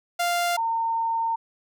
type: tone pair in turn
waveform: sawtooth / sine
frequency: 697 / 911.9 Hz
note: F5 / A#5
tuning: -4 / -38 cents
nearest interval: perfect fourth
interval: 466 cents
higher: second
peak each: -18 / -22 dBFS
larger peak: first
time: 0.19-0.57 / 0.57-1.36 s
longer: second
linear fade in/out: 10 ms
effects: none